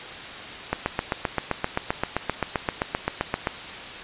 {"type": "click train", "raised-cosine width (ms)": 0.5, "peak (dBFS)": -7, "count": 22, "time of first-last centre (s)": [0.73, 3.472], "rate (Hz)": 7.66, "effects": ["white hiss -36 dBFS RMS until 4.03 s", "resampled to 8000 Hz"]}